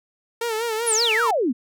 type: tone with vibrato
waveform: sawtooth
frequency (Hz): 452.8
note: A4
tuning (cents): +50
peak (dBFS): -19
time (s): 0.41-1.31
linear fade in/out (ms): 5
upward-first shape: sine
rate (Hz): 5.2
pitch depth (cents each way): 82
type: exponential sweep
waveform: sine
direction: down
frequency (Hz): 11680 to 220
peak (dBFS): -18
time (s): 0.86-1.53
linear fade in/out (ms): 20
effects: none